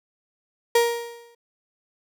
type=tone with exponential decay; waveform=35% pulse; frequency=470.1 Hz; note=A#4; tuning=15 cents sharp; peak=-12 dBFS; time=0.75-1.35 s; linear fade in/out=5 ms; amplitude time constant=130 ms; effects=none